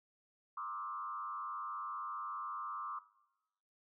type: tone with frequency modulation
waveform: sine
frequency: 1174.7 Hz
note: D6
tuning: in tune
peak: -39 dBFS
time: 0.57-2.99 s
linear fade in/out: 5 ms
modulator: 102 Hz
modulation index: 1.3
effects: noise-tail reverb RT60 0.9 s tail -18 dB re dry